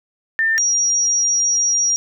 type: tone pair in turn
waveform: sine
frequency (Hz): 1796 / 5702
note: A6 / F8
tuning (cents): +35 / +35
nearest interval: octave + minor sixth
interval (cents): 2000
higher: second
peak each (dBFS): -14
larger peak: neither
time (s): 0.39-0.58 / 0.58-1.96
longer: second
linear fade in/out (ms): 0
effects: none